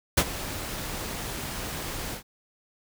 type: noise with ADSR envelope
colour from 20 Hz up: pink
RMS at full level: -18 dBFS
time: 0.17-2.23 s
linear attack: 9 ms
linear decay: 55 ms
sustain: -16 dB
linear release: 100 ms
effects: none